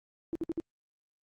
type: tone bursts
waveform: sine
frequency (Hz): 330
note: E4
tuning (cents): +2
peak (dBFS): -29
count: 4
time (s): 0.33-0.6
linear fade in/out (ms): 0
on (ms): 24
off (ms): 58
effects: Opus 32 kbps